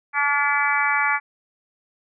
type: harmonic tone with a mistuned harmonic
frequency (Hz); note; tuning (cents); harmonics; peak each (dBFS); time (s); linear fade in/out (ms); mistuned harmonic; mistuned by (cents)
287.3; D4; -38; 3 / 4 / 5 / 6 / 7 / 8; -25 / -25 / -25 / -25 / -25 / -25; 0.13-1.2; 50; 5; -16
effects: none